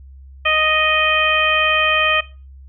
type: harmonic tone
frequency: 622.3 Hz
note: D#5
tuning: in tune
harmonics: 1 / 2 / 3 / 4 / 5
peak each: -22 / -20 / -21 / -17 / -21 dBFS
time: 0.45-2.21 s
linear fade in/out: 10 ms
effects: noise-tail reverb RT60 0.3 s tail -18 dB re dry + added 67 Hz sine -37 dBFS peak until 2.68 s